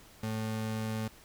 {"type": "ring-modulated tone", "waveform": "square", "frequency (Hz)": 164.81, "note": "E3", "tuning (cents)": 0, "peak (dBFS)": -30, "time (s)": [0.23, 1.08], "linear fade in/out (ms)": 5, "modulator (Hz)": 55.2, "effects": ["pink hiss -56 dBFS RMS until 1.24 s"]}